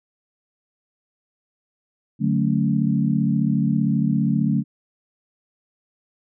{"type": "chord", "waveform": "sine", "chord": "D major seventh", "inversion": "none", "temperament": "equal", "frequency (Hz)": [146.83, 185, 220, 277.2], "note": ["D3", "F#3", "A3", "C#4"], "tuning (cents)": [0, 0, 0, 0], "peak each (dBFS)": [-22, -23, -21, -26], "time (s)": [2.19, 4.64], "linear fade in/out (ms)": 50, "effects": []}